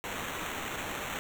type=noise with sample-and-hold; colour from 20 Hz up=violet; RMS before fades=-37 dBFS; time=0.04-1.19 s; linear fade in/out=0 ms; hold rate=4900 Hz; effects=none